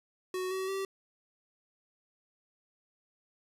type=tone with pitch steps; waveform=square; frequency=370 / 378.6 / 387.5 Hz; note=F#4 / F#4 / G4; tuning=0 / +40 / -20 cents; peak=-33 dBFS; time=0.34-0.85 s; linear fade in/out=2 ms; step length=170 ms; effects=resampled to 32000 Hz